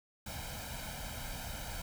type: noise with comb filter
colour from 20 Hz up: pink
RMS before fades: -42 dBFS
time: 0.26-1.82 s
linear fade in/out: 5 ms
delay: 1.3 ms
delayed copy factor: +0.75
effects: none